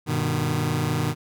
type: chord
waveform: sawtooth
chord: G augmented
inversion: none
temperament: just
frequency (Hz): 98 / 122.5 / 153.12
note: G2 / B2 / D#3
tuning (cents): 0 / -14 / -27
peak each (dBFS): -26 / -22 / -21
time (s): 0.06-1.15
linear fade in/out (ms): 50
effects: none